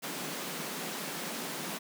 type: high-pass noise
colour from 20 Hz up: pink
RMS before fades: -38 dBFS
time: 0.02-1.79 s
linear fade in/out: 20 ms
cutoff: 150 Hz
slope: 96 dB/octave
effects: none